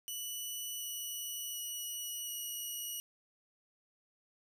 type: tone with pitch steps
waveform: 10% pulse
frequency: 2960 / 2943 / 2926 / 2909 Hz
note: F#7 / F#7 / F#7 / F#7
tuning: 0 / -10 / -20 / -30 cents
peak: -31 dBFS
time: 0.08-3 s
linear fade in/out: 0 ms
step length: 730 ms
effects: none